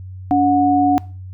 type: tone pair together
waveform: sine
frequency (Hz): 284.8 / 731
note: C#4 / F#5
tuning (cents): +47 / -21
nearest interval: octave + major third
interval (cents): 1632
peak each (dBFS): -14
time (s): 0.31-0.98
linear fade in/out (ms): 0
effects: noise-tail reverb RT60 0.4 s tail -22 dB re dry + added 93 Hz sine -30 dBFS peak until 1.33 s